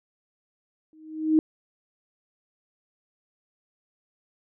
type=tone with exponential growth; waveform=sine; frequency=313.2 Hz; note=D#4; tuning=11 cents sharp; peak=-13 dBFS; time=0.93-1.39 s; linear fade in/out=1 ms; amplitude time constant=100 ms; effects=none